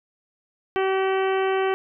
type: harmonic tone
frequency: 382.8 Hz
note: G4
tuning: 41 cents flat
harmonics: 1 / 2 / 3 / 4 / 5 / 6 / 7 / 8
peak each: -21 / -27 / -31 / -33 / -35 / -37 / -38 / -39 dBFS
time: 0.76-1.74 s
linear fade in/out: 0 ms
effects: none